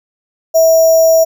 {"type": "tone with sample-and-hold", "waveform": "sine", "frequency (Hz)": 650, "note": "E5", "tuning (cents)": -24, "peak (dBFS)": -5, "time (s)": [0.54, 1.25], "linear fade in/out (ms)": 20, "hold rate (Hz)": 6300, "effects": []}